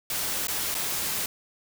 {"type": "noise with dropouts", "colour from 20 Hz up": "white", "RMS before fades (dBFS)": -29, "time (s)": [0.1, 1.26], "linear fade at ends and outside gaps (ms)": 2, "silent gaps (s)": [[0.471, 0.482], [0.744, 0.75]], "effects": []}